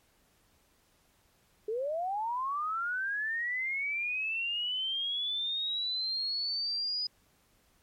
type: linear sweep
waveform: sine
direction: up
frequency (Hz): 415.3 to 4978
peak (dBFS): -30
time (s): 1.68-7.07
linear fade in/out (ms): 5
effects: pink hiss -68 dBFS RMS until 7.82 s + MP3 64 kbps